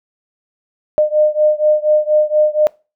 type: beating tone pair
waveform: sine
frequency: 606 / 610.2 Hz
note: D#5 / D#5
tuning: -46 / -34 cents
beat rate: 4.2 Hz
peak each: -13 / -14 dBFS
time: 0.98-2.67 s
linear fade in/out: 0 ms
effects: noise-tail reverb RT60 0.3 s tail -23 dB re dry